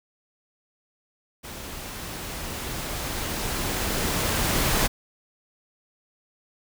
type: noise with level ramp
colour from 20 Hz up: pink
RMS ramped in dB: -38 to -22 dBFS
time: 1.43-4.88 s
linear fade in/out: 20 ms
effects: none